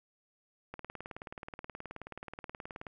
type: click train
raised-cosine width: 0.5 ms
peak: -27 dBFS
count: 41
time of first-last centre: 0.74-2.868 s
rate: 18.8 Hz
effects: none